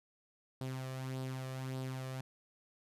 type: tone with flanger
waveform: sawtooth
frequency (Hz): 130.81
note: C3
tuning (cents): 0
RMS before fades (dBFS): -41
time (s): 0.61-2.21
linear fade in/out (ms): 2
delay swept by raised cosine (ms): 0.22 to 1.72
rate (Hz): 1.7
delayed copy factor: +0.5
effects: resampled to 32000 Hz